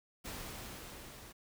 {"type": "noise with level ramp", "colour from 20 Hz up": "pink", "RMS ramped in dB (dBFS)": [-43, -53], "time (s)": [0.24, 1.33], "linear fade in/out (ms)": 20, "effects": []}